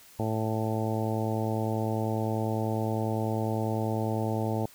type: harmonic tone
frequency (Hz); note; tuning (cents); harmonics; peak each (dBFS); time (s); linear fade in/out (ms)
110; A2; 0; 1 / 2 / 3 / 4 / 5 / 6 / 7 / 8; -30 / -33 / -35 / -36 / -37 / -38 / -38 / -39; 0.19-4.66; 5
effects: white hiss -54 dBFS RMS until 4.74 s